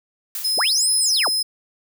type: noise with exponential decay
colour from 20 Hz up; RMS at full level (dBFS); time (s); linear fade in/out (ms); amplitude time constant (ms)
blue; -26; 0.35-0.91; 2; 120
type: tone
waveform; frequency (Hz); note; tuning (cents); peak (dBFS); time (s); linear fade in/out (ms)
sawtooth; 5100; D#8; +42; -16; 0.44-1.43; 10
type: linear two-way sweep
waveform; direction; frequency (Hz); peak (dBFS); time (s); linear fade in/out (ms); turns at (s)
sine; up then down; 110 to 10980 to 110; -19; 0.57-1.29; 20; 0.94
effects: none